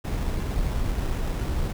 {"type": "noise with sample-and-hold", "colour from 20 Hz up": "brown", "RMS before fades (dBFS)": -26, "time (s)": [0.04, 1.73], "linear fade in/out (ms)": 10, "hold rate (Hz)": 4410, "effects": []}